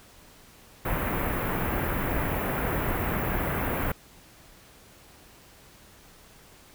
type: band-stop noise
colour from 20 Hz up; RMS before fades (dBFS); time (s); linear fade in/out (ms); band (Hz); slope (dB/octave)
pink; -28; 0.85-3.92; 5; 2200 to 14000; 24
effects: pink hiss -53 dBFS RMS until 6.74 s